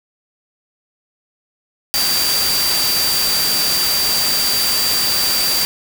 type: tone in noise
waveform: sine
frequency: 4681 Hz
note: D8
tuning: 7 cents flat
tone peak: -17 dBFS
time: 1.94-5.65 s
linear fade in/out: 0 ms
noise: white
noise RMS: -19 dBFS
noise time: 1.94-5.65 s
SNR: -1 dB
effects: none